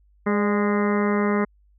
harmonic tone with a mistuned harmonic, 206.3 Hz, G#3, 11 cents flat, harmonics 1 / 2 / 3 / 4 / 5 / 6 / 7 / 8 / 9 / 10, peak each -21 / -24 / -31 / -35 / -31 / -31 / -36 / -40 / -34 / -36 dBFS, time 0.26-1.45 s, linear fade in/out 10 ms, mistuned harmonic 3, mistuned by -49 cents, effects added 50 Hz sine -55 dBFS peak until 1.78 s

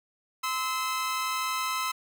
sawtooth tone pair together, 1031.8 / 1300 Hz, C6 / E6, -24 / -24 cents, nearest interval major third, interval 400 cents, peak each -27 dBFS, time 0.43-1.92 s, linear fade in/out 10 ms, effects none

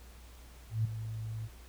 sine tone with ADSR envelope, 110.9 Hz, A2, 14 cents sharp, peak -25 dBFS, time 0.7-1.49 s, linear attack 150 ms, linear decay 5 ms, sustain -11 dB, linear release 42 ms, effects added 60 Hz sine -51 dBFS peak until 1.68 s + pink hiss -58 dBFS RMS until 1.68 s

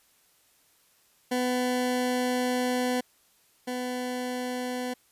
20% pulse tone pair in turn, 250 / 250 Hz, B3 / B3, +21 / +21 cents, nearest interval unison, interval 0 cents, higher neither, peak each -20 / -25 dBFS, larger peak first, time 1.31-3.01 / 3.67-4.94 s, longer first, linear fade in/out 10 ms, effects white hiss -64 dBFS RMS until 5.11 s + resampled to 32000 Hz

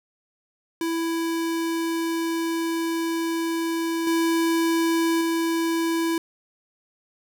square tone with level steps, 330.9 Hz, E4, 7 cents sharp, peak -24 / -20 / -22 dBFS, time 0.81-6.18 s, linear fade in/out 2 ms, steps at 4.07 / 5.21 s, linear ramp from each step 2 ms, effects none

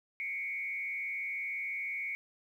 sine tone with frequency modulation, 2217 Hz, C#7, in tune, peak -34 dBFS, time 0.2-2.15 s, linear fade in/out 0 ms, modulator 132 Hz, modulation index 0.69, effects 11-bit

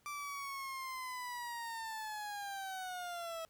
30% pulse linear sweep, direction down, 1174.7 to 648 Hz, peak -38 dBFS, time 0.06-3.45 s, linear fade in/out 0 ms, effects pink hiss -72 dBFS RMS until 3.49 s

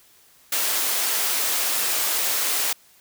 white high-pass noise, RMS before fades -23 dBFS, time 0.52-2.73 s, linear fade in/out 5 ms, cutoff 410 Hz, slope 12 dB/octave, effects white hiss -55 dBFS RMS until 3 s

